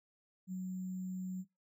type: tone with sample-and-hold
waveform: sine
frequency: 185 Hz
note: F#3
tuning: in tune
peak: -37 dBFS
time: 0.47-1.45 s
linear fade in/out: 50 ms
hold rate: 7350 Hz
effects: noise-tail reverb RT60 0.2 s tail -22 dB re dry